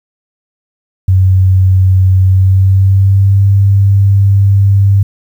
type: tone with pitch glide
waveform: sine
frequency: 93.9 to 98.97 Hz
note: F#2 to G2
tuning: +26 to +17 cents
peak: -4 dBFS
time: 1.08-5.03 s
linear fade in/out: 5 ms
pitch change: +91 cents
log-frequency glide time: 2.21-3.46 s
effects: 7-bit